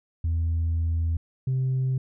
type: tone pair in turn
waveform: sine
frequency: 82.41 / 130.55 Hz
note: E2 / C3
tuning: 0 / -3 cents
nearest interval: minor sixth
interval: 797 cents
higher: second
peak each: -20 dBFS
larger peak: neither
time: 0.24-1.17 / 1.47-1.98 s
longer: first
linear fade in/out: 5 ms
effects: tanh soft clip ceiling -20 dBFS